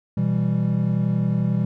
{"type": "chord", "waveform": "triangle", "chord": "E minor", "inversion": "second", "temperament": "equal", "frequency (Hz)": [123.47, 164.81, 196], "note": ["B2", "E3", "G3"], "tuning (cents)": [0, 0, 0], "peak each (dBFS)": -21, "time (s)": [0.17, 1.65], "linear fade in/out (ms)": 5, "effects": []}